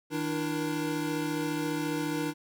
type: tone cluster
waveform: square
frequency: 157.4 / 297 / 331.6 / 476 Hz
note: D#3 / D4 / E4 / A#4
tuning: +20 / +20 / +10 / +36 cents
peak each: -38 / -32 / -37 / -39 dBFS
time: 0.1-2.34 s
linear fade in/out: 50 ms
effects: none